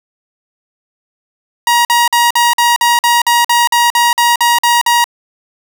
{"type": "tone bursts", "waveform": "sawtooth", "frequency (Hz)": 950, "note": "A#5", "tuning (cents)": 33, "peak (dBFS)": -4, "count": 15, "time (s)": [1.67, 5.042], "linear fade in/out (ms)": 2, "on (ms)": 180, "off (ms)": 48, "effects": []}